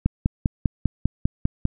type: click train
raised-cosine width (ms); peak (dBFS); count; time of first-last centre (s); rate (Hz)
5; -6; 9; 0.06-1.654; 5.02
effects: none